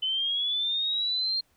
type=linear sweep; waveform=sine; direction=up; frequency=3026 to 4226 Hz; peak=-25 dBFS; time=0.02-1.41 s; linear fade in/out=10 ms; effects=pink hiss -68 dBFS RMS until 1.56 s